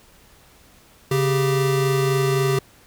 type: tone pair together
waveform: square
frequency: 138.59 / 392 Hz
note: C#3 / G4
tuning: 0 / 0 cents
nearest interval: octave + tritone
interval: 1800 cents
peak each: -21 dBFS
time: 1.11-2.59 s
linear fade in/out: 5 ms
effects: pink hiss -52 dBFS RMS until 2.86 s